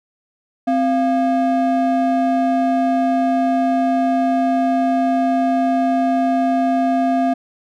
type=ring-modulated tone; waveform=triangle; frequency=475.9 Hz; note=A#4; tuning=36 cents sharp; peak=-9 dBFS; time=0.67-7.34 s; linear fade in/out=10 ms; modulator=215 Hz; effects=none